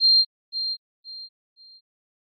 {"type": "tone with echo", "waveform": "sine", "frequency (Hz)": 4186, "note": "C8", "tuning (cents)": 0, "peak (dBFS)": -13, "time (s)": [0, 0.25], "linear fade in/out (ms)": 50, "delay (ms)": 520, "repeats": 3, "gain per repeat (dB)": -11, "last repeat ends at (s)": 1.81, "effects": ["AAC 32 kbps"]}